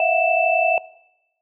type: tone cluster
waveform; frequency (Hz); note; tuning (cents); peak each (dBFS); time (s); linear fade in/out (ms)
sine; 647 / 679 / 733 / 2646; E5 / F5 / F#5 / E7; -32 / -49 / -16 / +6; -21; 0-0.78; 2
effects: noise-tail reverb RT60 0.9 s tail -20 dB re dry